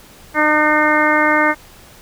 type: harmonic tone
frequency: 303.6 Hz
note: D#4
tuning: 42 cents flat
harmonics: 1 / 2 / 3 / 4 / 5 / 6 / 7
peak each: -19 / -19 / -19 / -19 / -19 / -19 / -19 dBFS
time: 0.34-1.55 s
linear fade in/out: 50 ms
effects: pink hiss -43 dBFS RMS until 2.01 s